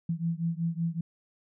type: beating tone pair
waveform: sine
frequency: 164.81 / 170.11 Hz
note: E3 / F3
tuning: 0 / -45 cents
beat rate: 5.3 Hz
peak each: -30 / -31 dBFS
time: 0.09-1.01 s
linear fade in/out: 5 ms
effects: none